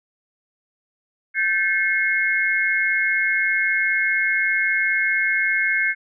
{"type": "tone cluster", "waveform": "sine", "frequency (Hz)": [1558, 1743, 2162], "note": ["G6", "A6", "C#7"], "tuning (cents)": [-11, -17, -44], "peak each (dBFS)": [-22, -25, -20], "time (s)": [1.34, 5.95], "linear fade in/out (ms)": 50, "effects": []}